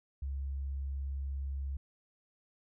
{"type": "tone", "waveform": "sine", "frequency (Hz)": 68.5, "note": "C#2", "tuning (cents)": -20, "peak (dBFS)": -34, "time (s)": [0.22, 1.77], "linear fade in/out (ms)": 5, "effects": []}